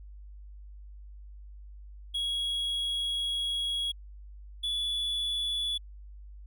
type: tone pair in turn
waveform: triangle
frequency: 3322 / 3431 Hz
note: G#7 / A7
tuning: 0 / -44 cents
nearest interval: minor second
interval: 56 cents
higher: second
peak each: -27 dBFS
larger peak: neither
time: 2.14-3.92 / 4.63-5.78 s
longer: first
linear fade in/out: 10 ms
effects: added 50 Hz sine -44 dBFS peak until 6.46 s